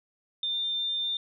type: tone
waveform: sine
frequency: 3598 Hz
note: A7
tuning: 38 cents sharp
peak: -27 dBFS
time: 0.43-1.17 s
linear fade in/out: 2 ms
effects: none